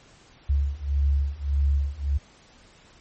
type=beating tone pair; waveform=sine; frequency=69.3 / 71 Hz; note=C#2 / C#2; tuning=0 / +42 cents; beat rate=1.7 Hz; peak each=-24 / -23 dBFS; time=0.49-2.18 s; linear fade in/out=10 ms; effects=pink hiss -54 dBFS RMS until 3 s + MP3 32 kbps